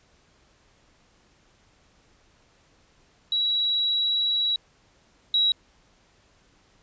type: tone pair in turn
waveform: sine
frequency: 3893 / 3873 Hz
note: B7 / B7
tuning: -26 / -35 cents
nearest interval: unison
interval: 9 cents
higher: first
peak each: -21 / -18 dBFS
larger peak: second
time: 3.32-4.56 / 5.34-5.52 s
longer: first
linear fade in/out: 2 ms
effects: pink hiss -61 dBFS RMS until 6.82 s + resampled to 16000 Hz